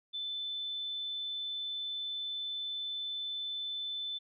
sine tone, 3520 Hz, A7, in tune, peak -35 dBFS, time 0.13-4.19 s, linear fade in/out 20 ms, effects none

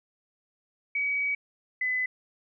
sine tone pair in turn, 2269 / 2012 Hz, C#7 / B6, +40 / +32 cents, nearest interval major second, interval 208 cents, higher first, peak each -25 dBFS, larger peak neither, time 0.95-1.35 / 1.81-2.06 s, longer first, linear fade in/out 5 ms, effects none

